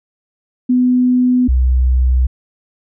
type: tone pair in turn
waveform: sine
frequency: 250 / 63.35 Hz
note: B3 / B1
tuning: +21 / +45 cents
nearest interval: 2 octaves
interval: 2376 cents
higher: first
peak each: -9 / -9 dBFS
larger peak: neither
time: 0.69-1.48 / 1.48-2.27 s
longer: neither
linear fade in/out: 10 ms
effects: none